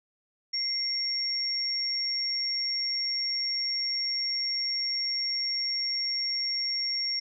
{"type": "tone pair together", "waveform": "sine", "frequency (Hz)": [2093, 5528], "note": ["C7", "F8"], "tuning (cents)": [0, -19], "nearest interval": "octave + perfect fourth", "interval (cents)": 1681, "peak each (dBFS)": [-38, -27], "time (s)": [0.53, 7.2], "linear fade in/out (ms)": 10, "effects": []}